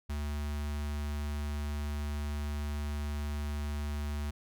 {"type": "tone with notch filter", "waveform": "square", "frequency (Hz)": 73.3, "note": "D2", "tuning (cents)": -3, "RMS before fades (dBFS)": -35, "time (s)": [0.09, 4.31], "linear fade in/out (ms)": 10, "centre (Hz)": 470, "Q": 1.4, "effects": []}